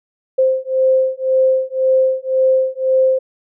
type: beating tone pair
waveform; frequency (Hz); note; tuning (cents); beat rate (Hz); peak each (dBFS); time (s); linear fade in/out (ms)
sine; 522 / 523.9; C5 / C5; -4 / +2; 1.9; -15; 0.38-3.19; 10
effects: none